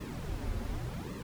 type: noise with flanger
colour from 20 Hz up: brown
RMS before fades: -37 dBFS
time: 0-1.23 s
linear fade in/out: 10 ms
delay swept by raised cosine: 1.3 to 6.6 ms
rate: 0.88 Hz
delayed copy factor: -1
effects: none